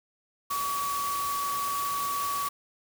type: tone in noise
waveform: sine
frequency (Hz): 1134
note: C#6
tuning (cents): +39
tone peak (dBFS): -28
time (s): 0.5-2.49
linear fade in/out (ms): 10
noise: white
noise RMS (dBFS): -36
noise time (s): 0.5-2.49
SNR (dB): +5
effects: none